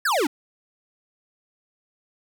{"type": "exponential sweep", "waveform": "square", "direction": "down", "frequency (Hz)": [1779, 259.1], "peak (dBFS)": -20, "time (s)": [0.05, 0.27], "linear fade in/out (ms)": 5, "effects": []}